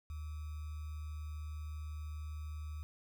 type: tone with sample-and-hold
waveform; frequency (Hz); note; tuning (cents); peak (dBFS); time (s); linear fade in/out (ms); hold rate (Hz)
sine; 76.3; D#2; -33; -40; 0.1-2.83; 0; 1225
effects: none